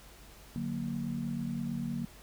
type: chord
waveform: sine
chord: D augmented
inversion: none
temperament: equal with one note detuned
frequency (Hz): 146.83 / 183.83 / 233.1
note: D3 / F#3 / A#3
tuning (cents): 0 / -11 / 0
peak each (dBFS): -38 / -38 / -35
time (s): 0.56-2.05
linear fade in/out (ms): 0
effects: added 50 Hz sine -55 dBFS peak until 2.22 s + pink hiss -55 dBFS RMS until 2.22 s